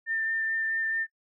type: tone with vibrato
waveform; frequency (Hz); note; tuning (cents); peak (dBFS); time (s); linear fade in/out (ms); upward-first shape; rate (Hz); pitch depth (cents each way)
sine; 1795; A6; +34; -26; 0.06-1.07; 50; sine; 4.6; 10
effects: noise-tail reverb RT60 0.1 s tail -24 dB re dry